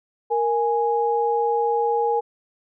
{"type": "tone pair together", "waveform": "sine", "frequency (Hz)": [466.2, 830.6], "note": ["A#4", "G#5"], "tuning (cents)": [0, 0], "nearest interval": "minor seventh", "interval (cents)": 1000, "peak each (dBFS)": -21, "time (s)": [0.3, 2.21], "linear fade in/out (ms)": 20, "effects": []}